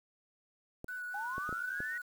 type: clicks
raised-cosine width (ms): 2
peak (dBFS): -29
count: 5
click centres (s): 0.844 / 1.381 / 1.492 / 1.527 / 1.804
type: tone with vibrato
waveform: sine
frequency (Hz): 1480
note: F#6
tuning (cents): 0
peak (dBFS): -38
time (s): 0.88-2.02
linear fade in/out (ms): 10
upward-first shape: sine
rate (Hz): 4.2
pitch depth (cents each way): 17
type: linear sweep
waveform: sine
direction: up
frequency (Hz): 786 to 1917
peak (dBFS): -38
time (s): 1.14-1.98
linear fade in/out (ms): 5
effects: 9-bit